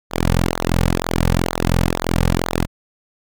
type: tone with flanger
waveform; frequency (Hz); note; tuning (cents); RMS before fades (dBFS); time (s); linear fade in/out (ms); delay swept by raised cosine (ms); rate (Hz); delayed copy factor
sawtooth; 42.96; F1; -28; -18; 0.1-2.67; 50; 0.35 to 3.05; 2.1; -0.95
effects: none